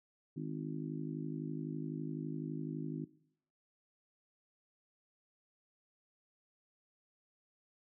harmonic tone, 51.91 Hz, G#1, in tune, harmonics 3 / 4 / 5 / 6 / 7, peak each -41 / -51 / -43 / -45 / -50 dBFS, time 0.36-3.05 s, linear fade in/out 10 ms, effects noise-tail reverb RT60 0.7 s tail -19 dB re dry

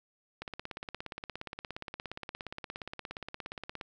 click train, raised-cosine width 0.3 ms, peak -23 dBFS, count 59, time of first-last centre 0.42-3.812 s, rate 17.1 Hz, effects none

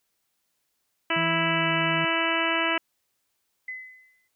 harmonic tone, 329.6 Hz, E4, in tune, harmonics 1 / 2 / 3 / 4 / 5 / 6 / 7 / 8 / 9, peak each -31 / -31 / -31 / -31 / -31 / -31 / -31 / -31 / -31 dBFS, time 1.1-2.78 s, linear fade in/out 5 ms
triangle tone with pitch glide, 164.81 to 160.12 Hz, E3 to D#3, 0 to +50 cents, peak -28 dBFS, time 1.16-2.05 s, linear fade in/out 5 ms, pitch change -50 cents, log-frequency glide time 1.46-1.71 s
sine tone with exponential decay, 2026 Hz, B6, 44 cents sharp, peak -30 dBFS, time 3.68-4.28 s, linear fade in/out 5 ms, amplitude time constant 130 ms
effects white hiss -75 dBFS RMS until 4.35 s

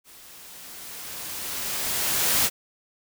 white noise with level ramp, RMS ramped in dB -49 to -20 dBFS, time 0.04-2.5 s, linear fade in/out 50 ms, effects none

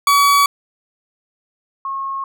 40% pulse / sine tone pair in turn, 1136 / 1086.6 Hz, C#6 / C#6, +42 / -35 cents, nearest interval minor second, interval 77 cents, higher first, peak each -9 / -21 dBFS, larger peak first, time 0.07-0.46 / 1.85-2.24 s, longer neither, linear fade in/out 2 ms, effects none

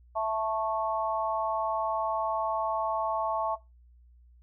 harmonic tone, 220 Hz, A3, in tune, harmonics 3 / 4 / 5, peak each -29 / -31 / -33 dBFS, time 0.15-3.56 s, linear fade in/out 20 ms, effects noise-tail reverb RT60 0.2 s tail -17 dB re dry + added 60 Hz sine -54 dBFS peak until 4.42 s

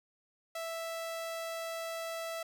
sawtooth tone, 659.3 Hz, E5, in tune, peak -33 dBFS, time 0.55-2.43 s, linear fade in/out 5 ms, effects none

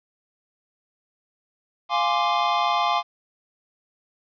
square chord, D half-diminished seventh, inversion first, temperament equal, 698.5 / 830.6 / 1046.5 / 1174.7 Hz, F5 / Ab5 / C6 / D6, 0 / 0 / 0 / 0 cents, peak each -26 dBFS, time 1.89-3.03 s, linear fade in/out 50 ms, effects resampled to 11025 Hz + 9-bit

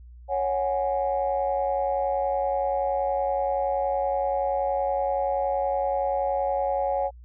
sine chord, C# suspended fourth, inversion none, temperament equal, 554.4 / 740 / 830.6 Hz, C#5 / F#5 / G#5, 0 / 0 / 0 cents, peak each -25 / -27 / -28 dBFS, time 0.28-7.11 s, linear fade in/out 50 ms, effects tanh soft clip ceiling -14 dBFS + added 60 Hz sine -43 dBFS peak until 7.24 s

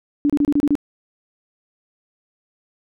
sine tone bursts, 290 Hz, D4, 22 cents flat, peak -13 dBFS, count 7, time 0.25-0.753 s, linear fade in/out 0 ms, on 47 ms, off 29 ms, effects none

